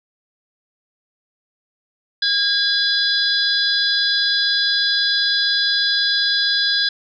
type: tone cluster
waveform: sine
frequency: 1625 / 3421 / 4038 / 4913 Hz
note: G#6 / A7 / B7 / D#8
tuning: -38 / -49 / +38 / -23 cents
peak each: -21 dBFS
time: 2.22-6.89 s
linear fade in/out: 5 ms
effects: none